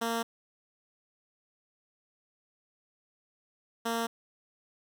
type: tone pair in turn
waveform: 10% pulse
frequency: 230.2 / 230.2 Hz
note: A#3 / A#3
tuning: -22 / -22 cents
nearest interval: unison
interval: 0 cents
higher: neither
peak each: -21 dBFS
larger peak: neither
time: 0.01-0.23 / 3.85-4.07 s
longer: neither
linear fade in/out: 10 ms
effects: none